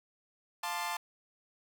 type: chord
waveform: sawtooth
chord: D minor seventh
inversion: first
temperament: equal with one note detuned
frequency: 698.5 / 880 / 1046.5 / 1193.8 Hz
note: F5 / A5 / C6 / D6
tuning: 0 / 0 / 0 / +28 cents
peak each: -38 / -33 / -36 / -39 dBFS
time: 0.63-0.97 s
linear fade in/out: 5 ms
effects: none